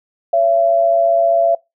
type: tone pair together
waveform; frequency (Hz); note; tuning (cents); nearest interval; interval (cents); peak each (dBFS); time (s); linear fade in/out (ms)
sine; 557.9 / 673; C#5 / E5; +11 / +36; minor third; 325; -19 / -11; 0.33-1.55; 5
effects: noise-tail reverb RT60 0.2 s tail -23 dB re dry